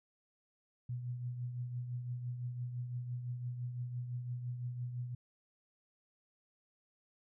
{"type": "tone with tremolo", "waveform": "sine", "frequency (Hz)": 122.9, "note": "B2", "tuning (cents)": -8, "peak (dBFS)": -35, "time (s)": [0.89, 5.15], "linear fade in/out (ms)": 5, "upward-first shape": "triangle", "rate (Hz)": 5.9, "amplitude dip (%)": 55, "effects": []}